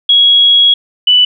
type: tone pair in turn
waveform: sine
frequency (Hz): 3322 / 2977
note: G#7 / F#7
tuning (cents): 0 / +10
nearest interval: major second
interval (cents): 190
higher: first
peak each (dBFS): -4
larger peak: neither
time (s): 0.09-0.74 / 1.07-1.25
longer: first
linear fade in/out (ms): 5
effects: none